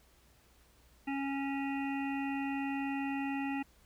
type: harmonic tone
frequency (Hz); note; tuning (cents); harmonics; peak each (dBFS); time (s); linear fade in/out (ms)
275.6; C#4; -10; 1 / 3 / 5 / 7 / 9 / 10; -34 / -40 / -51 / -45 / -46 / -48; 1.07-3.63; 10
effects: added 60 Hz sine -66 dBFS peak until 3.85 s + pink hiss -66 dBFS RMS until 3.85 s